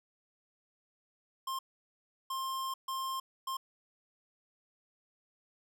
square tone bursts at uneven times, 1059 Hz, C6, 21 cents sharp, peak -35 dBFS, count 4, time 1.47-1.59 / 2.3-2.74 / 2.88-3.2 / 3.47-3.57 s, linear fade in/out 5 ms, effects none

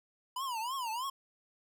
square tone with vibrato, 980 Hz, B5, 14 cents flat, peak -35 dBFS, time 0.36-1.1 s, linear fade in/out 5 ms, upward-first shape triangle, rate 3.2 Hz, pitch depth 230 cents each way, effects none

